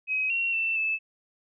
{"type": "tone with pitch steps", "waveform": "sine", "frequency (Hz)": [2537, 2735, 2676, 2621], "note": ["D#7", "F7", "E7", "E7"], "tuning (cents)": [33, -37, 25, -11], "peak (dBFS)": -24, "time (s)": [0.07, 0.99], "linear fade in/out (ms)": 50, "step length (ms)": 230, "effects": []}